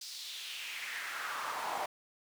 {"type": "noise with high-pass filter sweep", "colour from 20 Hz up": "brown", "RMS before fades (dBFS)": -40, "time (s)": [0.01, 1.86], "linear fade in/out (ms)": 5, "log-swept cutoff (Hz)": [5000, 740], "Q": 2.7, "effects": []}